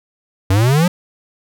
square exponential sweep, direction up, 91.4 to 185 Hz, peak -11 dBFS, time 0.5-0.88 s, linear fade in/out 5 ms, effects none

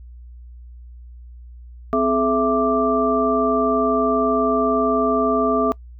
sine tone cluster, 258 / 425.5 / 664 / 1176 Hz, C4 / G#4 / E5 / D6, -24 / +42 / +12 / +2 cents, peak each -21 dBFS, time 1.93-5.72 s, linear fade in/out 0 ms, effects noise-tail reverb RT60 0.1 s tail -24 dB re dry + added 60 Hz sine -37 dBFS peak until 5.99 s

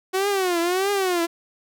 sawtooth tone with vibrato, 370 Hz, F#4, in tune, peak -16 dBFS, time 0.13-1.27 s, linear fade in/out 20 ms, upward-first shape triangle, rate 1.6 Hz, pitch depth 180 cents each way, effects none

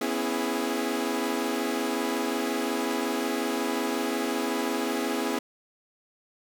sawtooth chord, C# minor seventh, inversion third, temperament equal with one note detuned, 246.9 / 272.4 / 329.6 / 415.3 Hz, B3 / C#4 / E4 / G#4, 0 / -30 / 0 / 0 cents, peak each -28 dBFS, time 0.01-5.39 s, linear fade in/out 5 ms, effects none

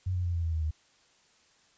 sine tone with pitch steps, 92.2 / 89.58 / 87.03 / 84.55 / 82.14 / 79.8 / 77.53 Hz, F#2 / F2 / F2 / E2 / E2 / D#2 / D#2, -6 / +44 / -6 / +44 / -6 / +44 / -6 cents, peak -27 dBFS, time 0.06-0.711 s, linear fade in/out 10 ms, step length 93 ms, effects white hiss -64 dBFS RMS until 1.77 s + resampled to 16000 Hz

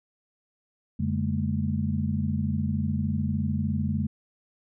sine tone cluster, 89.6 / 143 / 206.4 / 226.3 Hz, F2 / D3 / G#3 / A3, +45 / -46 / -10 / +49 cents, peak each -29 / -30 / -29 / -31 dBFS, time 0.99-4.07 s, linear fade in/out 10 ms, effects none

